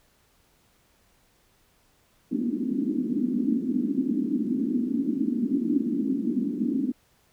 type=band-pass noise; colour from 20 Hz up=white; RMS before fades=-26 dBFS; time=2.31-6.92 s; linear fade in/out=10 ms; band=220 to 290 Hz; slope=48 dB/octave; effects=pink hiss -64 dBFS RMS until 7.32 s